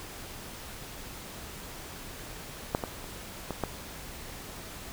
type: clicks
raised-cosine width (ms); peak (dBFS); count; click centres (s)
1; -11 / -17 / -28 / -19 / -14; 5; 2.749 / 2.838 / 3.042 / 3.507 / 3.637
effects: pink hiss -43 dBFS RMS until 4.92 s